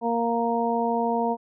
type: harmonic tone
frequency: 233.1 Hz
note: A#3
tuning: in tune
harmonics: 1 / 2 / 3 / 4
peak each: -27 / -27 / -27 / -27 dBFS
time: 0.01-1.37 s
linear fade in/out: 50 ms
effects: none